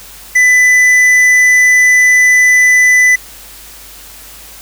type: tone with tanh clipping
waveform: sine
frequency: 1997 Hz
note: B6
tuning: 19 cents sharp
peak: -6 dBFS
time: 0.35-3.16 s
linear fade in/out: 10 ms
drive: 9 dB
effects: added 50 Hz sine -41 dBFS peak until 4.61 s + white hiss -34 dBFS RMS until 4.61 s